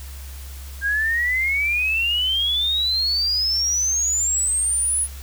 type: exponential sweep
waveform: sine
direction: up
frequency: 1600 to 10548 Hz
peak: -18 dBFS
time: 0.81-5.08 s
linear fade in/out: 50 ms
effects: added 68 Hz sine -33 dBFS peak until 5.22 s + white hiss -43 dBFS RMS until 5.22 s